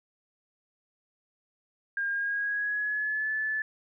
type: tone with pitch glide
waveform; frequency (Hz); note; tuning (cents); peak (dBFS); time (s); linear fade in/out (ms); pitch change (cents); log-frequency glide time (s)
sine; 1612 to 1737.7; G6 to A6; +48 to -22; -27; 1.97-3.62; 2; +130; 2.1-3.31
effects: none